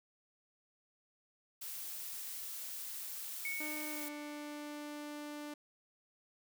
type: noise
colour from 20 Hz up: blue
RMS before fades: -44 dBFS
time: 1.61-4.09 s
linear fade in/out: 10 ms
type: tone with exponential decay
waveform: sine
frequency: 2217 Hz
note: C#7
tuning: in tune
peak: -36 dBFS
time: 3.45-5.11 s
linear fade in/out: 1 ms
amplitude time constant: 360 ms
type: tone with pitch glide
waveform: sawtooth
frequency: 302.4 to 295.5 Hz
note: D#4 to D4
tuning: -49 to +11 cents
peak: -39 dBFS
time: 3.6-5.54 s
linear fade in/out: 5 ms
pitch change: -40 cents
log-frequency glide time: 3.89-4.08 s
effects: none